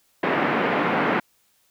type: band-pass noise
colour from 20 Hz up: pink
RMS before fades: -22 dBFS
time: 0.23-1.2 s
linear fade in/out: 5 ms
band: 190 to 2300 Hz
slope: 24 dB/octave
effects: white hiss -64 dBFS RMS until 1.7 s